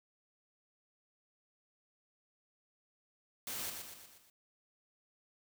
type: noise with echo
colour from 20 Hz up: white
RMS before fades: -41 dBFS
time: 3.47-3.7 s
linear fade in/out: 2 ms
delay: 120 ms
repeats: 5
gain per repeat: -5 dB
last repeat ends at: 4.3 s
effects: none